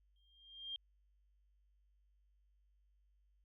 sine tone with exponential growth, 3201 Hz, G7, 36 cents sharp, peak -39 dBFS, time 0.16-0.76 s, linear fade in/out 1 ms, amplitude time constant 130 ms, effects added 50 Hz sine -70 dBFS peak until 3.44 s

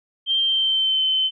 sine tone with pitch glide, 3156 to 3068 Hz, G7 to G7, +11 to -38 cents, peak -17 dBFS, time 0.26-1.31 s, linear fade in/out 50 ms, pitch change -49 cents, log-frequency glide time 0.4-1.03 s, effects none

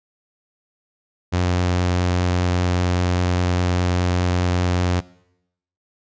sawtooth tone, 89.5 Hz, F2, 43 cents sharp, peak -13 dBFS, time 1.32-5.01 s, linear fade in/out 20 ms, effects noise-tail reverb RT60 0.8 s tail -21 dB re dry + resampled to 16000 Hz

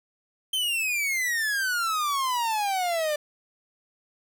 45% pulse exponential sweep, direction down, 3136 to 587.3 Hz, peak -24 dBFS, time 0.53-3.16 s, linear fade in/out 5 ms, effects none

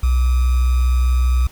sine tone with sample-and-hold, 62.5 Hz, B1, 21 cents sharp, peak -12 dBFS, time 0.03-1.47 s, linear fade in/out 5 ms, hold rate 1225 Hz, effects pink hiss -46 dBFS RMS until 1.51 s

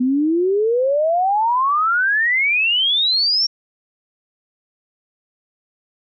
sine exponential sweep, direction up, 245.2 to 5588 Hz, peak -14 dBFS, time 0-3.47 s, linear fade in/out 10 ms, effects none

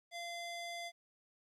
square tone with band-pass filter, 688 Hz, F5, 26 cents flat, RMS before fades -44 dBFS, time 0.11-0.92 s, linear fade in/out 50 ms, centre 3200 Hz, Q 0.59, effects resampled to 32000 Hz + 12-bit

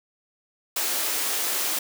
white high-pass noise, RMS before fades -26 dBFS, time 0.76-1.79 s, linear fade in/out 5 ms, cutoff 260 Hz, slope 48 dB/octave, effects none

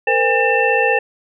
sine tone cluster, 456.5 / 512 / 811 / 1795 / 2674 Hz, A#4 / C5 / G#5 / A6 / E7, -36 / -38 / -41 / +34 / +24 cents, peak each -19 dBFS, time 0.07-0.99 s, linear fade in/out 5 ms, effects none

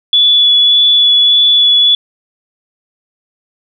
sine tone with vibrato, 3428 Hz, A7, 46 cents flat, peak -5 dBFS, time 0.13-1.95 s, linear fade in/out 2 ms, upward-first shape sine, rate 1.7 Hz, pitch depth 9 cents each way, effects none

